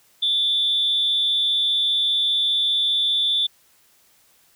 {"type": "tone with amplitude modulation", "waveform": "sine", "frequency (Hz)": 3520, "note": "A7", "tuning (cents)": 0, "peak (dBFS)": -14, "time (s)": [0.22, 3.47], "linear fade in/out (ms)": 10, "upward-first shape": "sine", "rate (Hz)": 245, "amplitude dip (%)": 60, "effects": ["tanh soft clip ceiling -11 dBFS", "white hiss -58 dBFS RMS until 4.55 s"]}